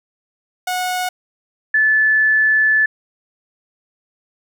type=tone pair in turn; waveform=sawtooth / sine; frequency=731 / 1738.6 Hz; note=F#5 / A6; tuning=-21 / -21 cents; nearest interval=octave + minor third; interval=1500 cents; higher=second; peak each=-15 / -11 dBFS; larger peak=second; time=0.67-1.09 / 1.74-2.86 s; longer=second; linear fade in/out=5 ms; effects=none